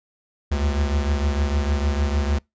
square beating tone pair, 71 / 77.6 Hz, C#2 / D#2, +42 / -4 cents, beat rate 6.6 Hz, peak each -21 / -27 dBFS, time 0.51-2.39 s, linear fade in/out 10 ms, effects noise-tail reverb RT60 0.2 s tail -26 dB re dry + resampled to 16000 Hz

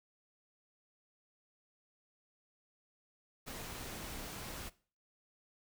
pink noise, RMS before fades -45 dBFS, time 3.46-4.7 s, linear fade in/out 20 ms, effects noise-tail reverb RT60 0.4 s tail -19 dB re dry

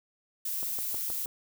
violet noise, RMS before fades -33 dBFS, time 0.45-1.26 s, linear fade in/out 5 ms
click train, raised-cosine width 1 ms, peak -28 dBFS, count 5, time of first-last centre 0.63-1.259 s, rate 6.36 Hz
effects none

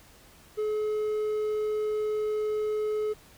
triangle tone, 426.7 Hz, G#4, 47 cents sharp, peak -24 dBFS, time 0.57-3.14 s, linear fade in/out 20 ms, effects pink hiss -55 dBFS RMS until 3.37 s

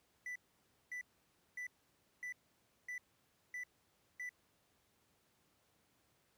triangle tone bursts, 1983 Hz, B6, 7 cents sharp, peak -40 dBFS, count 7, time 0.26-4.292 s, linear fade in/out 2 ms, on 96 ms, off 560 ms, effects pink hiss -75 dBFS RMS until 6.37 s + high-pass 80 Hz 12 dB/octave

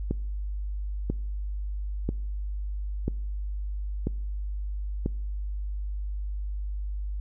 click train, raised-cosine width 3 ms, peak -14 dBFS, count 6, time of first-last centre 0.11-5.06 s, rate 1.01 Hz, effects noise-tail reverb RT60 0.8 s tail -25 dB re dry + added 50 Hz sine -29 dBFS peak until 7.2 s

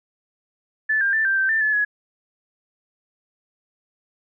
sine tone with pitch steps, 1745 / 1597 / 1770 / 1575 / 1557 / 1782 / 1724 / 1681 Hz, A6 / G6 / A6 / G6 / G6 / A6 / A6 / G#6, -15 / +32 / +10 / +8 / -12 / +22 / -36 / +20 cents, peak -17 dBFS, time 0.89-1.85 s, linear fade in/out 10 ms, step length 120 ms, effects none

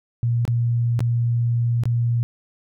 sine tone with dropouts, 118.4 Hz, A#2, 27 cents sharp, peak -17 dBFS, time 0.23-2.23 s, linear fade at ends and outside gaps 0 ms, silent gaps 0.452-0.478 / 0.992-1.005 / 1.836-1.855 s, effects none

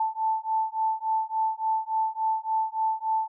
sine beating tone pair, 880 / 883.5 Hz, A5 / A5, 0 / +7 cents, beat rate 3.5 Hz, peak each -27 dBFS, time 0-3.28 s, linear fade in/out 5 ms, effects none

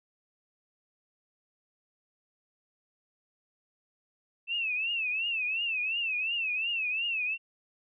sine tone with vibrato, 2637 Hz, E7, in tune, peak -28 dBFS, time 4.47-7.38 s, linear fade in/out 50 ms, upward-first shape triangle, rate 2.8 Hz, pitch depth 150 cents each way, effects none

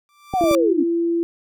sawtooth tone with exponential growth, 1174.7 Hz, D6, in tune, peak -16 dBFS, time 0.09-0.55 s, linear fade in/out 0 ms, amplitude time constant 100 ms
sine linear sweep, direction down, 784 to 246.9 Hz, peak -16 dBFS, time 0.33-0.84 s, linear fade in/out 20 ms
clicks, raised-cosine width 2 ms, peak -14 dBFS, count 3, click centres 0.338 / 0.439 / 0.512 s
sine tone with pitch glide, 334.2 to 338.1 Hz, E4 to E4, +24 to +44 cents, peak -17 dBFS, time 0.41-1.23 s, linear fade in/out 0 ms, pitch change +20 cents, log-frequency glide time 0.64-0.87 s
effects none

